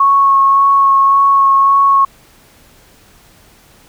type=tone with vibrato; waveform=sine; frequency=1100 Hz; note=C#6; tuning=14 cents flat; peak=-6 dBFS; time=0-2.05 s; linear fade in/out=5 ms; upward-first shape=sine; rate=1.8 Hz; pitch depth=12 cents each way; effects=pink hiss -46 dBFS RMS until 3.88 s